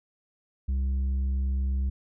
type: tone with tanh clipping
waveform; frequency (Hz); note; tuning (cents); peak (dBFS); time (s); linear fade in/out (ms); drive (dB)
sine; 66.3; C2; +23; -25; 0.68-1.9; 10; 5
effects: none